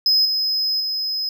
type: tone with level steps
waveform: triangle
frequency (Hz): 5080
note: D#8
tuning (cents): +35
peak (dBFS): -12 / -17 / -20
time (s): 0.06-1.29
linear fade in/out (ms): 2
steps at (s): 0.25 / 0.8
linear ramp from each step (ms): 5
effects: none